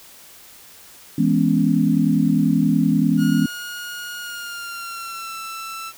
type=chord; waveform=sine; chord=C# minor seventh; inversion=first; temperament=equal; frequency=164.81 / 207.7 / 246.9 / 277.2 Hz; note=E3 / G#3 / B3 / C#4; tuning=0 / 0 / 0 / 0 cents; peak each=-20 dBFS; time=1.18-3.46 s; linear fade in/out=5 ms
type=tone with pitch glide; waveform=sawtooth; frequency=1436 to 1332.1 Hz; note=F6 to E6; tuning=+48 to +18 cents; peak=-26 dBFS; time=3.17-5.93 s; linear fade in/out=50 ms; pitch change=-130 cents; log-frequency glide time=4.21-5.37 s
effects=white hiss -45 dBFS RMS until 5.97 s